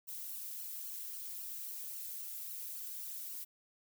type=noise with flanger; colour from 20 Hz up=violet; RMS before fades=-44 dBFS; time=0.07-3.45 s; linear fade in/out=20 ms; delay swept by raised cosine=0.68 to 2.48 ms; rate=3.7 Hz; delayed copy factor=+0.75; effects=none